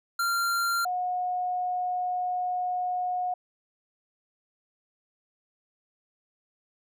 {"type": "tone pair in turn", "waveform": ["square", "sine"], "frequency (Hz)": [1383, 725.3], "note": ["F6", "F#5"], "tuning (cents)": [-17, -35], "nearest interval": "major seventh", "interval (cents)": 1118, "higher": "first", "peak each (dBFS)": [-25, -26], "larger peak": "first", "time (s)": [[0.19, 0.85], [0.85, 3.34]], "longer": "second", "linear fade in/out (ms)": 5, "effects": []}